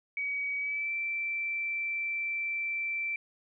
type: tone with pitch glide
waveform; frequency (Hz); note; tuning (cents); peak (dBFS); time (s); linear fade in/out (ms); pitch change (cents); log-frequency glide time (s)
sine; 2266 to 2338; C#7 to D7; +37 to -8; -30; 0.17-3.16; 2; +55; 0.58-0.92
effects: none